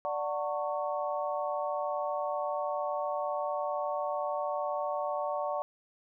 sine chord, D major seventh, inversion none, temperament equal with one note detuned, 587.3 / 740 / 901.1 / 1108.7 Hz, D5 / F#5 / A5 / C#6, 0 / 0 / +41 / 0 cents, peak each -33 / -36 / -38 / -37 dBFS, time 0.05-5.62 s, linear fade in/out 0 ms, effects none

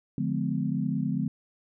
sine chord, D diminished seventh, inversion none, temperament just, 146.83 / 176.2 / 211.4 / 253.7 Hz, D3 / F3 / Ab3 / Cb4, 0 / +16 / +31 / +47 cents, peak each -31 dBFS, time 0.18-1.28 s, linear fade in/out 2 ms, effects none

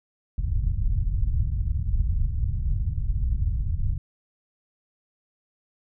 pink low-pass noise, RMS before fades -24 dBFS, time 0.38-3.98 s, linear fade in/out 5 ms, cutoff 110 Hz, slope 24 dB/octave, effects none

